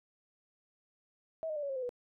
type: tone with pitch steps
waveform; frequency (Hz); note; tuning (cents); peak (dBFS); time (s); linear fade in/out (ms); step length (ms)
sine; 645 / 616.2 / 588.7 / 562.5 / 537.4 / 513.4 / 490.5; E5 / D#5 / D5 / C#5 / C5 / C5 / B4; -38 / -17 / +4 / +25 / +46 / -33 / -12; -34; 1.43-1.892; 0; 66
effects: none